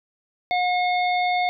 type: harmonic tone with a mistuned harmonic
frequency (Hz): 721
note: F#5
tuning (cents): -45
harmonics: 1 / 3 / 5 / 6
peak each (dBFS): -20 / -26 / -33 / -40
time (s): 0.51-1.49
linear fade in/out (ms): 0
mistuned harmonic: 6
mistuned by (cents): +41
effects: none